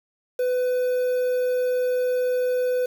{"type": "tone with quantisation", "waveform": "triangle", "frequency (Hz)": 501, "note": "B4", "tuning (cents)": 25, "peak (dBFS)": -18, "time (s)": [0.39, 2.86], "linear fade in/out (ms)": 5, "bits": 7, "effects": []}